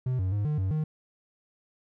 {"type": "tone with pitch steps", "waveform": "triangle", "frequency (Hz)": [127.6, 93.4, 102.8, 150.9, 95, 154.7], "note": ["C3", "F#2", "G#2", "D3", "F#2", "D#3"], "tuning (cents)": [-43, 17, -17, 47, 46, -10], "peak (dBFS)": -23, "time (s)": [0.06, 0.84], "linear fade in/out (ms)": 5, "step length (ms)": 130, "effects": []}